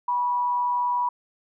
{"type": "tone with frequency modulation", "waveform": "sine", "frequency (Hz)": 977, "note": "B5", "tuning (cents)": -19, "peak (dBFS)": -21, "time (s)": [0.08, 1.09], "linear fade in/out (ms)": 5, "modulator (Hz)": 149, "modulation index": 0.21, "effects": []}